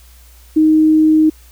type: tone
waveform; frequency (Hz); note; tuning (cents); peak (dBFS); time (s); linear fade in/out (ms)
sine; 312.1; D#4; +5; -7; 0.56-1.3; 10
effects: added 60 Hz sine -41 dBFS peak until 1.51 s + white hiss -48 dBFS RMS until 1.51 s